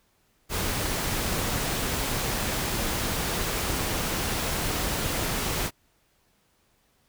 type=noise; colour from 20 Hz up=pink; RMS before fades=-28 dBFS; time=0.49-5.71 s; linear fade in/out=50 ms; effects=pink hiss -67 dBFS RMS until 7.08 s